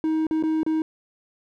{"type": "tone with dropouts", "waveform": "triangle", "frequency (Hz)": 315.9, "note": "D#4", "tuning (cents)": 26, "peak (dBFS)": -18, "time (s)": [0.04, 0.82], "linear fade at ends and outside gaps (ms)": 1, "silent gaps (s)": [[0.268, 0.31], [0.426, 0.436], [0.632, 0.664]], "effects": []}